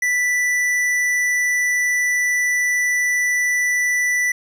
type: tone with tanh clipping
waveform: sine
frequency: 1975.5 Hz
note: B6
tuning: in tune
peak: -18 dBFS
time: 0.02-4.32 s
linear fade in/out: 5 ms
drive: 13 dB
effects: none